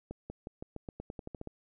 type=accelerating click train; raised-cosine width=2 ms; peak=-27 dBFS; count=13; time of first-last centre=0.11-1.473 s; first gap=190 ms; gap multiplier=0.9; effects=none